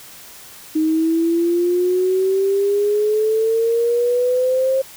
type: exponential sweep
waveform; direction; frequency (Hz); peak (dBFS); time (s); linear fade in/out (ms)
sine; up; 311.1 to 535; -14; 0.75-4.82; 10
effects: white hiss -40 dBFS RMS until 4.96 s